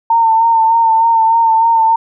sine tone with vibrato, 907 Hz, A#5, 48 cents flat, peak -7 dBFS, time 0.1-1.96 s, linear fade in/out 5 ms, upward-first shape sine, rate 3.3 Hz, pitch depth 31 cents each way, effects none

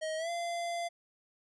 square tone with pitch glide, 630 to 687 Hz, D#5 to F5, +21 to -29 cents, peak -34 dBFS, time 0.01-0.89 s, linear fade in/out 20 ms, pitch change +150 cents, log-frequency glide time 0.17-0.3 s, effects resampled to 22050 Hz

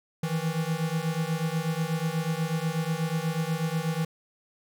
square beating tone pair, 157.7 / 165.9 Hz, D#3 / E3, +24 / +11 cents, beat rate 8.2 Hz, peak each -30 dBFS, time 0.23-4.05 s, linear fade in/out 5 ms, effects none

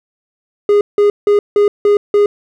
triangle tone bursts, 411 Hz, G#4, 18 cents flat, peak -5 dBFS, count 6, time 0.69-2.26 s, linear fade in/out 2 ms, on 120 ms, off 170 ms, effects none

